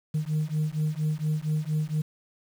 sine beating tone pair, 151.8 / 156.1 Hz, D#3 / D#3, -42 / +6 cents, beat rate 4.3 Hz, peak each -26 dBFS, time 0.14-2.02 s, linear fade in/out 10 ms, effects tanh soft clip ceiling -21 dBFS + 8-bit

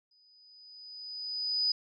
sine tone with exponential growth, 4978 Hz, D#8, in tune, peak -24 dBFS, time 0.11-1.72 s, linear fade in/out 5 ms, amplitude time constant 350 ms, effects none

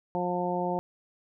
harmonic tone, 178.1 Hz, F3, 34 cents sharp, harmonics 1 / 2 / 3 / 4 / 5, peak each -33 / -33 / -33 / -33 / -33 dBFS, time 0.15-0.79 s, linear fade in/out 0 ms, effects none

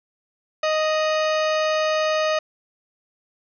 harmonic tone with a mistuned harmonic, 622.3 Hz, D#5, in tune, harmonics 1 / 2 / 3 / 4 / 5 / 6 / 7 / 8 / 10, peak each -20 / -26 / -30 / -32 / -34 / -36 / -37 / -38 / -40 dBFS, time 0.63-2.39 s, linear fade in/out 5 ms, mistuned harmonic 5, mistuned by -100 cents, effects none

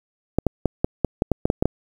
clicks, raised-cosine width 2 ms, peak -4 dBFS, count 11, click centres 0.386 / 0.467 / 0.657 / 0.845 / 1.047 / 1.221 / 1.317 / 1.455 / 1.501 / 1.625 / 1.656 s, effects 7-bit

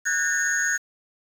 sine tone cluster, 1475 / 1622 / 1804 / 6640 Hz, F#6 / G#6 / A6 / G#8, -6 / -41 / +43 / -1 cents, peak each -26 dBFS, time 0.05-0.78 s, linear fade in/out 20 ms, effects tanh soft clip ceiling -12 dBFS + 7-bit

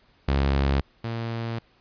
sawtooth tone pair in turn, 68.8 / 115.12 Hz, C#2 / A#2, -12 / -21 cents, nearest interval major sixth, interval 891 cents, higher second, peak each -16 / -24 dBFS, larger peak first, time 0.28-0.81 / 1.04-1.59 s, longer second, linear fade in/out 5 ms, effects pink hiss -61 dBFS RMS until 1.8 s + resampled to 11025 Hz

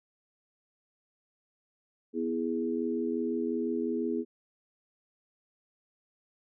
sine chord, E major, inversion second, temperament equal, 246.9 / 329.6 / 415.3 Hz, B3 / E4 / G#4, 0 / 0 / 0 cents, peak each -32 / -33 / -33 dBFS, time 2.13-4.25 s, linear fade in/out 50 ms, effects none

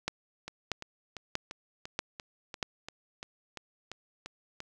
two click trains, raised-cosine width 0.2 ms, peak -13 / -23 dBFS, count 5 / 13, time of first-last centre 0.08-2.628 / 0.48-4.604 s, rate 1.57 / 2.91 Hz, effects none

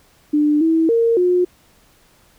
sine tone with pitch steps, 297.8 / 324.4 / 461.3 / 359 Hz, D4 / E4 / A#4 / F4, +24 / -28 / -18 / +48 cents, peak -12 dBFS, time 0.33-1.45 s, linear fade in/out 10 ms, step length 280 ms, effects pink hiss -54 dBFS RMS until 2.38 s

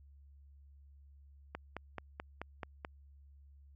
click train, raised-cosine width 0.5 ms, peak -25 dBFS, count 7, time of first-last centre 1.55-2.849 s, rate 4.62 Hz, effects added 70 Hz sine -56 dBFS peak until 3.75 s

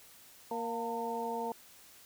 harmonic tone with a mistuned harmonic, 233.1 Hz, A#3, in tune, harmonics 1 / 2 / 3 / 4, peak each -42 / -38 / -41 / -37 dBFS, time 0.51-1.52 s, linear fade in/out 2 ms, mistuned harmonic 4, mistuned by -50 cents, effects white hiss -57 dBFS RMS until 2.05 s

